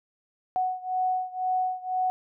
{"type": "beating tone pair", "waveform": "sine", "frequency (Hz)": [740, 742], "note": ["F#5", "F#5"], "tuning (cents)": [0, 5], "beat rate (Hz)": 2, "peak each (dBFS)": [-27, -29], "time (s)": [0.56, 2.1], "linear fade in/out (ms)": 0, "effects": []}